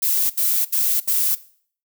violet noise bursts, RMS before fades -19 dBFS, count 4, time 0.02-1.353 s, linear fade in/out 10 ms, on 280 ms, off 71 ms, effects noise-tail reverb RT60 0.5 s tail -18 dB re dry

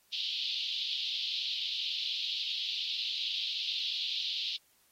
white band-pass noise, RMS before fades -35 dBFS, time 0.12-4.57 s, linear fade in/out 10 ms, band 3000 to 4200 Hz, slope 48 dB/octave, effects white hiss -68 dBFS RMS until 4.91 s + AAC 48 kbps

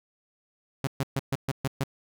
sawtooth tone bursts, 136.1 Hz, C#3, 31 cents flat, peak -21 dBFS, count 7, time 0.84-1.837 s, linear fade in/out 0 ms, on 31 ms, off 130 ms, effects none

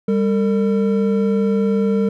triangle tone pair together, 199.3 / 452.6 Hz, G3 / A4, +29 / +49 cents, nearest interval octave + major second, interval 1420 cents, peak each -14 / -17 dBFS, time 0.08-2.09 s, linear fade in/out 5 ms, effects none

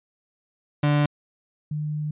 35% pulse / sine tone pair in turn, 146.83 / 150.96 Hz, D3 / D3, 0 / +48 cents, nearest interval unison, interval 48 cents, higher second, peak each -16 / -25 dBFS, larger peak first, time 0.83-1.06 / 1.71-2.11 s, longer second, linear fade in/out 5 ms, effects resampled to 8000 Hz

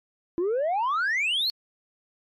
sine exponential sweep, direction up, 330 to 4435 Hz, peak -20 dBFS, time 0.38-1.5 s, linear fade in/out 0 ms, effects tanh soft clip ceiling -21 dBFS + MP3 64 kbps

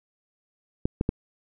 clicks, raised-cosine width 3 ms, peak -10 dBFS, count 3, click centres 0.855 / 1.011 / 1.091 s, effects none

